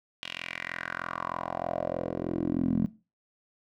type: tone with band-pass filter sweep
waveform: 10% pulse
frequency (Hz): 43.23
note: F1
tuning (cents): -17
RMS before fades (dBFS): -32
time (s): 0.23-2.86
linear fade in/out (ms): 0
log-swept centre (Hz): 3100 to 210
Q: 3.9
effects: noise-tail reverb RT60 0.3 s tail -18 dB re dry